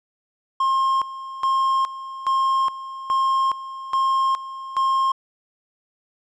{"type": "tone with tremolo", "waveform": "triangle", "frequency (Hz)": 1067, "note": "C6", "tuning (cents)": 34, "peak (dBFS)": -15, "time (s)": [0.6, 5.12], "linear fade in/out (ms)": 5, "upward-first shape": "square", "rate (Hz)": 1.2, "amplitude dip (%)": 80, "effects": ["resampled to 22050 Hz"]}